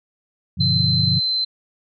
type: chord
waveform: sine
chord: G dominant seventh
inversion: none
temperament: equal with one note detuned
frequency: 98 / 123.47 / 144.89 / 174.61 Hz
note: G2 / B2 / D3 / F3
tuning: 0 / 0 / -23 / 0 cents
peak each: -23 dBFS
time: 0.57-1.2 s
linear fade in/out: 20 ms
type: tone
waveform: sine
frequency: 4079 Hz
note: C8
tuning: 45 cents flat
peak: -18 dBFS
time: 0.6-1.45 s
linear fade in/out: 10 ms
effects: none